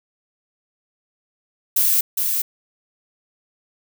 violet noise with echo, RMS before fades -17 dBFS, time 1.76-2.01 s, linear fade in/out 5 ms, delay 410 ms, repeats 1, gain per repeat -4 dB, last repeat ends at 2.42 s, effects none

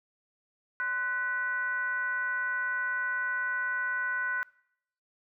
sine tone with frequency modulation, 1492 Hz, F#6, 14 cents sharp, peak -28 dBFS, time 0.8-4.43 s, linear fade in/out 0 ms, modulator 460 Hz, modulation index 0.6, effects noise-tail reverb RT60 0.7 s tail -23 dB re dry

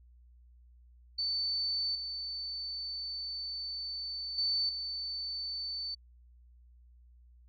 sine tone with level steps, 4524 Hz, C#8, 34 cents sharp, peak -30 / -36 / -28 / -35 dBFS, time 1.18-5.95 s, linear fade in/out 10 ms, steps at 1.95 / 4.38 / 4.69 s, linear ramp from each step 2 ms, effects added 60 Hz sine -56 dBFS peak until 7.48 s

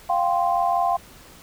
sine chord, F suspended second, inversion none, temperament equal, 698.5 / 784 / 1046.5 Hz, F5 / G5 / C6, 0 / 0 / 0 cents, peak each -21 / -23 / -25 dBFS, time 0.09-0.97 s, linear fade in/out 10 ms, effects pink hiss -47 dBFS RMS until 1.42 s

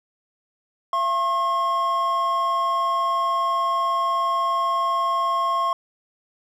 triangle tone pair together, 679.1 / 1078 Hz, F5 / C#6, -49 / -49 cents, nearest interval minor sixth, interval 800 cents, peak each -26 / -18 dBFS, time 0.93-5.73 s, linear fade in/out 2 ms, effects none

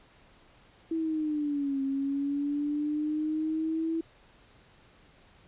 sine linear two-way sweep, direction down then up, 328.5 to 270.2 to 328.5 Hz, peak -27 dBFS, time 0.91-4.01 s, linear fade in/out 5 ms, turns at 1.82 s, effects pink hiss -59 dBFS RMS until 5.47 s + resampled to 8000 Hz

